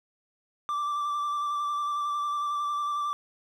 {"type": "tone with vibrato", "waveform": "triangle", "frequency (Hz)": 1172, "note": "D6", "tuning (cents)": -4, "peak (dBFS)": -25, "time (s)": [0.69, 3.13], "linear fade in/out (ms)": 0, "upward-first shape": "square", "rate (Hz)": 11, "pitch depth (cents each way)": 16, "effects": []}